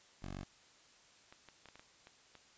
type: tone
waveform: 10% pulse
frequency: 47.42 Hz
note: F#1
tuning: 43 cents sharp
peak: -35 dBFS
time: 0.22-0.44 s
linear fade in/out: 10 ms
type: clicks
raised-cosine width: 0.3 ms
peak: -38 dBFS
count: 8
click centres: 1.325 / 1.487 / 1.657 / 1.687 / 1.756 / 1.795 / 2.071 / 2.353 s
effects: white hiss -64 dBFS RMS until 2.57 s + resampled to 16000 Hz